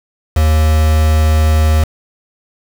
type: tone with quantisation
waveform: triangle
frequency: 77.78 Hz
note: D#2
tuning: in tune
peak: -6 dBFS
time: 0.36-1.84 s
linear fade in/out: 5 ms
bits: 3
effects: none